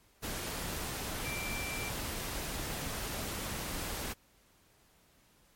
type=tone in noise; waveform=sine; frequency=2349 Hz; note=D7; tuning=in tune; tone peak=-39 dBFS; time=1.24-1.9 s; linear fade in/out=20 ms; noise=pink; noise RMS=-38 dBFS; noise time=0.22-4.14 s; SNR=-4 dB; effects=pink hiss -66 dBFS RMS until 5.55 s + MP3 64 kbps